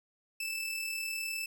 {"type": "tone with amplitude modulation", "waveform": "sawtooth", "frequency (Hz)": 2637, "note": "E7", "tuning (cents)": 0, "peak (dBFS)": -29, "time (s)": [0.4, 1.46], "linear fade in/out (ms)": 5, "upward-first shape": "sine", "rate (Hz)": 39.8, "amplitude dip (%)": 45, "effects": []}